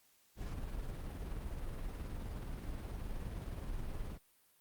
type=noise with tremolo; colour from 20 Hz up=brown; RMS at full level=-40 dBFS; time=0.36-4.19 s; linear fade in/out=50 ms; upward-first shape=triangle; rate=19 Hz; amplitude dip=35%; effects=white hiss -70 dBFS RMS until 4.6 s + Opus 48 kbps